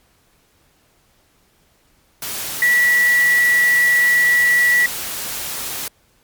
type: tone in noise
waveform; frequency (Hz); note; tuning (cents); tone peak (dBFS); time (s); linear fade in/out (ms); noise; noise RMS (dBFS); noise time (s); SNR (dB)
sine; 1946; B6; -26; -11; 2.62-4.86; 2; white; -26; 2.22-5.88; +12
effects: pink hiss -58 dBFS RMS until 6.23 s + MP3 96 kbps